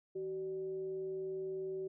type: tone with frequency modulation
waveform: sine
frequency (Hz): 380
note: F#4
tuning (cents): +46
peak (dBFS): -37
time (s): 0.15-1.88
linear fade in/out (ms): 10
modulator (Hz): 217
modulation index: 0.27
effects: none